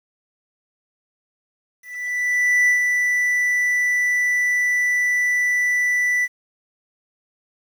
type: tone with ADSR envelope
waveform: triangle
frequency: 1975.5 Hz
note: B6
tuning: in tune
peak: -11 dBFS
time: 1.82-6.28 s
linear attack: 860 ms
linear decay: 110 ms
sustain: -4 dB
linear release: 42 ms
effects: 8-bit